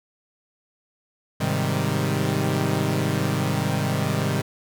sawtooth chord, Ab major seventh, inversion none, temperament equal, 103.83 / 130.81 / 155.56 / 196 Hz, Ab2 / C3 / Eb3 / G3, 0 / 0 / 0 / 0 cents, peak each -24 / -22 / -22 / -24 dBFS, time 1.4-4.42 s, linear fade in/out 10 ms, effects none

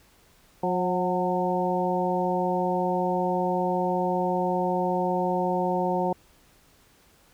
harmonic tone with a mistuned harmonic, 180 Hz, F#3, 47 cents flat, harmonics 1 / 2 / 3 / 4 / 5, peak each -29 / -29 / -29 / -29 / -29 dBFS, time 0.63-6.13 s, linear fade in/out 5 ms, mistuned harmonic 4, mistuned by +35 cents, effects pink hiss -59 dBFS RMS until 7.33 s

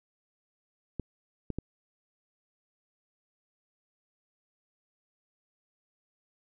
clicks, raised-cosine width 3 ms, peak -20 dBFS, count 3, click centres 0.997 / 1.503 / 1.586 s, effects none

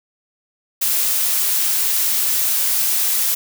blue noise, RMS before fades -18 dBFS, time 0.81-3.35 s, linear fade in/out 10 ms, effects none

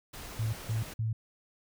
pink noise, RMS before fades -44 dBFS, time 0.13-0.94 s, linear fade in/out 10 ms
sine tone bursts, 111.2 Hz, A2, 19 cents sharp, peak -28 dBFS, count 3, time 0.39-1.13 s, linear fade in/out 5 ms, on 140 ms, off 160 ms
effects none

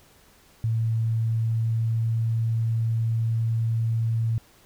sine tone with pitch glide, 113 to 113.72 Hz, A2 to A#2, +47 to -42 cents, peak -21 dBFS, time 0.64-4.38 s, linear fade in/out 0 ms, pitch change +11 cents, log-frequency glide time 1.22-2.26 s, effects pink hiss -56 dBFS RMS until 4.65 s

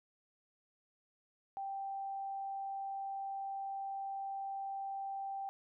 sine tone, 784 Hz, G5, in tune, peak -38 dBFS, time 1.57-5.49 s, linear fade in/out 0 ms, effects none

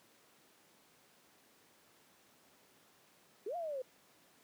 sine linear two-way sweep, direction up then down, 363.6 to 716 to 499 Hz, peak -37 dBFS, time 3.46-3.82 s, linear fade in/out 5 ms, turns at 3.56 s, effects pink hiss -66 dBFS RMS until 4.43 s + high-pass 200 Hz 12 dB/octave

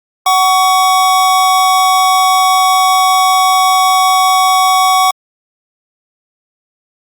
square tone pair together, 750 / 1123.7 Hz, F#5 / C#6, +23 / +23 cents, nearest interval perfect fifth, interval 700 cents, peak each -11 dBFS, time 0.26-5.11 s, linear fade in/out 5 ms, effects Opus 48 kbps

